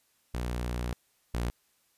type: tone pair in turn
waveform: sawtooth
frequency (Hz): 60.5 / 59.05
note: B1 / A#1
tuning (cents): -35 / +23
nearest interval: unison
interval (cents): 42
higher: first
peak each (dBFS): -27 / -25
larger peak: second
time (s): 0.34-0.93 / 1.34-1.5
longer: first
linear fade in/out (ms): 0
effects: white hiss -70 dBFS RMS until 1.97 s + resampled to 32000 Hz